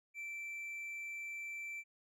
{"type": "tone", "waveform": "triangle", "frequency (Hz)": 2336, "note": "D7", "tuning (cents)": -10, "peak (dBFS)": -40, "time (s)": [0.14, 1.84], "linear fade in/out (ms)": 50, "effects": []}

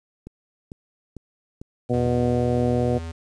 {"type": "click train", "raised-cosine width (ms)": 3, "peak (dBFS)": -24, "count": 5, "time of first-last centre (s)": [0.27, 2.064], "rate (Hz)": 2.23}
{"type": "harmonic tone", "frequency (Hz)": 122.4, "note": "B2", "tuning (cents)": -15, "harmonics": [1, 2, 3, 4, 5, 6], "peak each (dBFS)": [-24, -24, -28, -25, -29, -32], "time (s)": [1.89, 2.99], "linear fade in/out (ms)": 20}
{"type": "tone", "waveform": "square", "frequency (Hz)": 82.41, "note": "E2", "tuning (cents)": 0, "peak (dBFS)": -31, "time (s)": [1.93, 3.12], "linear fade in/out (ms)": 10}
{"effects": ["resampled to 22050 Hz", "9-bit"]}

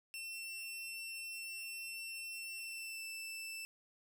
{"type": "tone with pitch glide", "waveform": "sawtooth", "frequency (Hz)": [2699, 2656], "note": ["E7", "E7"], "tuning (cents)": [40, 12], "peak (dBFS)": -40, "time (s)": [0.14, 3.65], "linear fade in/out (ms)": 0, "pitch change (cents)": -28, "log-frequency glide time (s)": [2.57, 3.06], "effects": []}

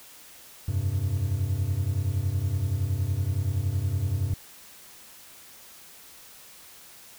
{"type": "chord", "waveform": "triangle", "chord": "F suspended second", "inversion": "none", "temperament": "equal", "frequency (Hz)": [87.31, 98, 130.81], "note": ["F2", "G2", "C3"], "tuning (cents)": [0, 0, 0], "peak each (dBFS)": [-28, -24, -30], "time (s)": [0.68, 4.34], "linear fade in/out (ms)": 5, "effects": ["white hiss -49 dBFS RMS until 7.18 s"]}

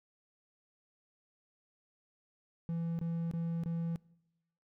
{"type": "tone bursts", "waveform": "triangle", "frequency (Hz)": 167.1, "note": "E3", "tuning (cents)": 24, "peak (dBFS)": -31, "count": 4, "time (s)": [2.69, 3.959], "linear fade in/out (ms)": 0, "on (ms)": 300, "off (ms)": 23, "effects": ["noise-tail reverb RT60 0.9 s tail -23 dB re dry"]}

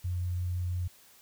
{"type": "tone", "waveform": "sine", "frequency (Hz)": 89.4, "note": "F2", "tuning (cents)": 41, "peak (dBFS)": -29, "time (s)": [0.04, 0.88], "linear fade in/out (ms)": 10, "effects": ["white hiss -58 dBFS RMS until 1.21 s"]}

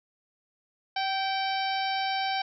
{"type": "harmonic tone with a mistuned harmonic", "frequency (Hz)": 772, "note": "G5", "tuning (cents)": -27, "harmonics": [1, 2, 3, 4, 5, 6, 7], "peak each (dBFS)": [-28, -36, -36, -37, -39, -39, -41], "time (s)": [0.96, 2.42], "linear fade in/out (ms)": 5, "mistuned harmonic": 2, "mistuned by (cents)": 26, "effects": []}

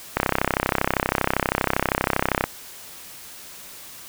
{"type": "click train", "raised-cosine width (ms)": 0.5, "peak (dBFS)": -3, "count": 75, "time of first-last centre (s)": [0.17, 2.44], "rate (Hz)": 32.6, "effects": ["white hiss -41 dBFS RMS until 4.08 s"]}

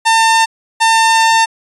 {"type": "tone pair in turn", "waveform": "sawtooth", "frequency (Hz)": [901, 901], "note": ["A5", "A5"], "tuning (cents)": [41, 41], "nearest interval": "unison", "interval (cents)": 0, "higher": "neither", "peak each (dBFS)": -4, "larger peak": "neither", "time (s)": [[0.05, 0.46], [0.8, 1.46]], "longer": "second", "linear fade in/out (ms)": 20, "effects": ["resampled to 24000 Hz"]}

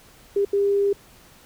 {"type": "tone bursts at uneven times", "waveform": "sine", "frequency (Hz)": 401, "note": "G4", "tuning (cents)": 39, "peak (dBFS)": -17, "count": 2, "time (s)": [[0.36, 0.45], [0.53, 0.93]], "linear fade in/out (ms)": 5, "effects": ["pink hiss -51 dBFS RMS until 1.45 s"]}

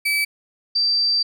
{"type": "tone pair in turn", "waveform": ["35% pulse", "sine"], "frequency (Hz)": [2300, 4676], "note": ["D7", "D8"], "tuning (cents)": [-37, -8], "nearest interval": "octave", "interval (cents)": 1229, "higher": "second", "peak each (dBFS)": -16, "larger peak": "neither", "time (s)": [[0.05, 0.25], [0.75, 1.23]], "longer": "second", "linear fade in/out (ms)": 10, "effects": []}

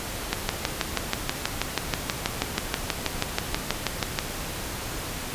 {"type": "click train", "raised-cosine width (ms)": 0.2, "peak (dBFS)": -5, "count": 25, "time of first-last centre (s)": [0.33, 4.189], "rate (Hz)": 6.22, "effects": ["pink hiss -33 dBFS RMS until 5.34 s", "resampled to 32000 Hz"]}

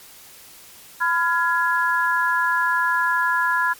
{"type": "chord", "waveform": "sine", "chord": "F diminished", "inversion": "second", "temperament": "just", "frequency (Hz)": [1005.8, 1396.9, 1676.3], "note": ["Cb6", "F6", "Ab6"], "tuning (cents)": [31, 0, 16], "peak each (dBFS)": [-21, -23, -21], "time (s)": [1, 3.74], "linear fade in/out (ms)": 20, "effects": ["white hiss -45 dBFS RMS until 3.79 s", "MP3 96 kbps"]}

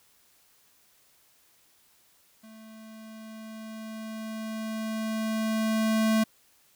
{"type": "tone with level ramp", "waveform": "square", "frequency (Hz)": 220, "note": "A3", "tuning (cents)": 0, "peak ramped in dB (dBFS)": [-48, -21], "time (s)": [2.43, 6.24], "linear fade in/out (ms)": 10, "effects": ["white hiss -63 dBFS RMS until 6.75 s"]}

